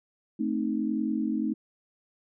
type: chord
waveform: sine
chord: A diminished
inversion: none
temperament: equal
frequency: 220 / 261.6 / 311.1 Hz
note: A3 / C4 / Eb4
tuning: 0 / 0 / 0 cents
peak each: -29 / -31 / -30 dBFS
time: 0.39-1.54 s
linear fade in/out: 10 ms
effects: none